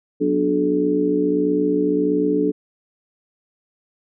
harmonic tone with a mistuned harmonic, 61.5 Hz, B1, 7 cents flat, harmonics 3 / 4 / 5 / 6 / 7, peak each -26 / -29 / -19 / -29 / -20 dBFS, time 0.2-2.52 s, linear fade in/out 20 ms, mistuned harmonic 5, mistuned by -78 cents, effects none

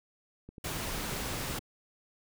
click train, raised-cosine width 3 ms, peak -33 dBFS, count 13, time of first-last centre 0.49-1.591 s, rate 10.9 Hz
pink noise, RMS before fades -36 dBFS, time 0.64-1.59 s, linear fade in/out 5 ms
effects none

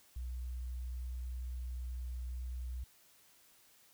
sine tone, 61.9 Hz, B1, 5 cents sharp, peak -38 dBFS, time 0.16-2.84 s, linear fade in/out 5 ms, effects white hiss -65 dBFS RMS until 3.93 s

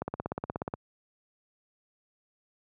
click train, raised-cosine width 1 ms, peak -18 dBFS, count 13, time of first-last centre 0.02-0.739 s, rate 16.7 Hz, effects high-pass 80 Hz 12 dB/octave

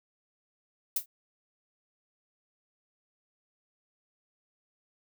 violet noise with exponential decay, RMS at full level -23 dBFS, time 0.96-1.06 s, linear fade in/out 5 ms, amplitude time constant 21 ms, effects none

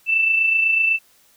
sine tone pair together, 2655 / 2683 Hz, E7 / E7, +12 / +30 cents, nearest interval unison, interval 18 cents, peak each -15 / -26 dBFS, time 0.06-0.99 s, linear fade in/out 50 ms, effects white hiss -56 dBFS RMS until 1.36 s

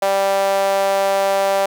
sawtooth tone with high-pass filter, 196 Hz, G3, in tune, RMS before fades -17 dBFS, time 0.02-1.66 s, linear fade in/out 5 ms, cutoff 650 Hz, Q 6.8, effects none

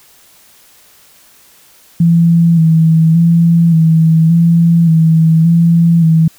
sine tone with vibrato, 164.81 Hz, E3, in tune, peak -5 dBFS, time 2-6.28 s, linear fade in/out 5 ms, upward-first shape square, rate 0.87 Hz, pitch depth 35 cents each way, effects white hiss -45 dBFS RMS until 6.38 s

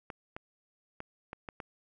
clicks, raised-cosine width 0.5 ms, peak -25 dBFS, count 6, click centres 0.102 / 0.365 / 1.004 / 1.331 / 1.488 / 1.602 s, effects none

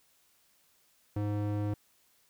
square tone with band-pass filter, 103.83 Hz, G#2, in tune, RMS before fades -32 dBFS, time 1.16-1.74 s, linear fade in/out 5 ms, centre 260 Hz, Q 0.68, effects white hiss -68 dBFS RMS until 2.29 s

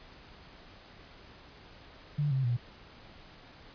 sine tone with pitch steps, 146.83 / 133.1 / 120.65 Hz, D3 / C3 / B2, 0 / +30 / -40 cents, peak -26 dBFS, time 2.18-2.57 s, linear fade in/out 10 ms, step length 130 ms, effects pink hiss -53 dBFS RMS until 3.74 s + resampled to 11025 Hz

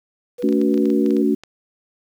sine tone with pitch glide, 488.2 to 480.6 Hz, B4 to B4, -20 to -47 cents, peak -26 dBFS, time 0.38-1.23 s, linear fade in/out 20 ms, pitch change -27 cents, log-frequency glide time 0.77-0.95 s
clicks, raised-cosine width 0.2 ms, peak -21 dBFS, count 12, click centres 0.424 / 0.489 / 0.526 / 0.615 / 0.742 / 0.777 / 0.856 / 0.902 / 1.062 / 1.107 / 1.167 / 1.436 s
sine chord, F# minor, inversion first, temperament equal with one note detuned, 220 / 283.7 / 370 Hz, A3 / C#4 / F#4, 0 / +40 / 0 cents, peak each -19 / -18 / -20 dBFS, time 0.43-1.35 s, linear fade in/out 10 ms
effects 8-bit

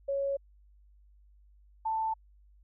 sine tone pair in turn, 554.4 / 885.4 Hz, C#5 / A5, 0 / +11 cents, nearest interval minor sixth, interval 811 cents, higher second, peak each -28 dBFS, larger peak neither, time 0.08-0.37 / 1.85-2.14 s, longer neither, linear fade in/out 10 ms, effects added 50 Hz sine -57 dBFS peak until 2.63 s

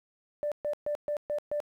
sine tone bursts, 590 Hz, D5, 8 cents sharp, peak -27 dBFS, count 6, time 0.43-1.602 s, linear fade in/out 0 ms, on 87 ms, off 130 ms, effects tanh soft clip ceiling -23 dBFS + 11-bit

